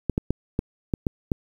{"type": "clicks", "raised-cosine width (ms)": 3, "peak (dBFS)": -9, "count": 7, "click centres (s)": [0.097, 0.179, 0.306, 0.591, 0.938, 1.068, 1.318], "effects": ["8-bit"]}